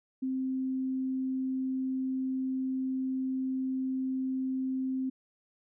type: tone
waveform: sine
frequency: 261.6 Hz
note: C4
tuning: in tune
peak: -29 dBFS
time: 0.22-5.1 s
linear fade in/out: 10 ms
effects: none